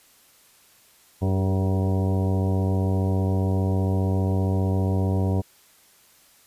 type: harmonic tone with a mistuned harmonic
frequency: 95.1 Hz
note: F#2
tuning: 48 cents sharp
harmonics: 1 / 2 / 3 / 4 / 5 / 6 / 7 / 8 / 10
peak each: -21 / -27 / -31 / -33 / -35 / -37 / -38 / -39 / -41 dBFS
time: 1.21-5.42 s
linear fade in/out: 20 ms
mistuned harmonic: 4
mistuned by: +37 cents
effects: white hiss -56 dBFS RMS until 6.46 s + resampled to 32000 Hz